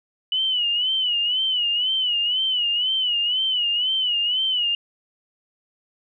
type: tone with vibrato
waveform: sine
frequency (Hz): 2960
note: F#7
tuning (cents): 0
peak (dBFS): -19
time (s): 0.32-4.75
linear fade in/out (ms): 2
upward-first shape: sine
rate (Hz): 2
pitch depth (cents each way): 93
effects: none